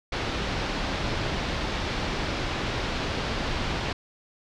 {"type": "low-pass noise", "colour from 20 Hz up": "pink", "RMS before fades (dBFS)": -29, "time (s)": [0.12, 3.93], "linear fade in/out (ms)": 5, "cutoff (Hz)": 4800, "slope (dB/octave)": 24, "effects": []}